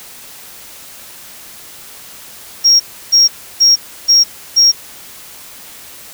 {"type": "tone bursts", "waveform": "sine", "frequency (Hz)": 5588, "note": "F8", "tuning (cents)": 0, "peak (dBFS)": -3, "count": 5, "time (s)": [2.64, 4.72], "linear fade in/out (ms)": 20, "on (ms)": 160, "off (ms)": 320, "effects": ["tanh soft clip ceiling -3 dBFS", "white hiss -35 dBFS RMS until 6.13 s"]}